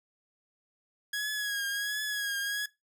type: tone with vibrato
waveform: sawtooth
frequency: 1661.2 Hz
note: G#6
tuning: in tune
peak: -27 dBFS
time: 1.13-2.66 s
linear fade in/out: 5 ms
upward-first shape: triangle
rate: 1.4 Hz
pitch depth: 55 cents each way
effects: noise-tail reverb RT60 0.2 s tail -20 dB re dry